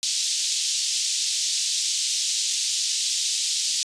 white band-pass noise, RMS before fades -25 dBFS, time 0.03-3.83 s, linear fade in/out 0 ms, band 3400 to 7300 Hz, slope 24 dB/octave, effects resampled to 22050 Hz

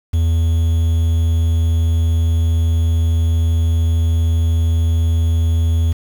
triangle tone with quantisation, 82.41 Hz, E2, in tune, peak -10 dBFS, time 0.13-5.93 s, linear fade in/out 10 ms, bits 6, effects none

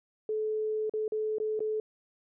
sine tone with dropouts, 432.1 Hz, A4, 31 cents flat, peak -28 dBFS, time 0.29-1.8 s, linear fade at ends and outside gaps 2 ms, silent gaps 0.896-0.937 / 1.08-1.121 / 1.384-1.4 / 1.593-1.604 s, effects none

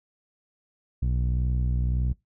sawtooth tone with low-pass filter, 61.74 Hz, B1, in tune, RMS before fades -25 dBFS, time 1.02-2.13 s, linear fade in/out 5 ms, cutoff 140 Hz, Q 1.1, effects noise-tail reverb RT60 0.2 s tail -23 dB re dry

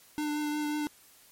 square tone with vibrato, 298.7 Hz, D4, 29 cents sharp, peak -30 dBFS, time 0.18-0.87 s, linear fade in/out 0 ms, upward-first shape triangle, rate 5.6 Hz, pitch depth 17 cents each way, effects white hiss -58 dBFS RMS until 1.31 s + MP3 64 kbps

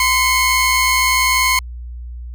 sawtooth tone pair together, 1029.1 / 2179 Hz, C6 / C#7, -29 / -30 cents, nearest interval octave + minor second, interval 1299 cents, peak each -12 dBFS, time 0-1.59 s, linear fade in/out 2 ms, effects added 60 Hz sine -27 dBFS peak until 2.34 s

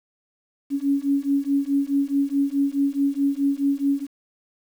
sine beating tone pair, 277.2 / 281.9 Hz, C#4 / C#4, 0 / +29 cents, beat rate 4.7 Hz, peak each -22 dBFS, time 0.7-4.07 s, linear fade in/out 50 ms, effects 8-bit

